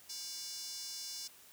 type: tone with high-pass filter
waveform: square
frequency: 320 Hz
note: D#4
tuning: 49 cents sharp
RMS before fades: -44 dBFS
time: 0.09-1.28 s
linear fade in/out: 10 ms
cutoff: 5300 Hz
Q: 3.4
effects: white hiss -59 dBFS RMS until 1.52 s